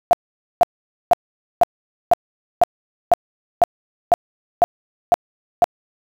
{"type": "tone bursts", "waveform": "sine", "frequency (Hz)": 698.5, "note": "F5", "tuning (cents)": 0, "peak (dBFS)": -7, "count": 12, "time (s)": [0.11, 5.642], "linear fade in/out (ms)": 0, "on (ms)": 21, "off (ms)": 480, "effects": ["7-bit"]}